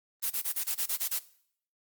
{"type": "noise bursts", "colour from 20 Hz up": "blue", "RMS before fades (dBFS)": -30, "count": 9, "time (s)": [0.22, 1.196], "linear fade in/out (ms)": 20, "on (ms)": 88, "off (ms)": 23, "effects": ["noise-tail reverb RT60 0.6 s tail -18 dB re dry", "Opus 24 kbps"]}